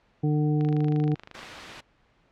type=harmonic tone; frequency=150.3 Hz; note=D3; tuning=40 cents sharp; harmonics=1 / 2 / 3 / 5; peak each=-22 / -27 / -33 / -39 dBFS; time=0.23-1.15 s; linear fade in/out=10 ms
type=click train; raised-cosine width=0.2 ms; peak=-23 dBFS; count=22; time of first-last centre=0.61-1.43 s; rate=25.6 Hz
type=noise; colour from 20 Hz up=white; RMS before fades=-36 dBFS; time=1.34-1.81 s; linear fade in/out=10 ms
effects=pink hiss -64 dBFS RMS until 2.31 s + low-pass 3000 Hz 12 dB/octave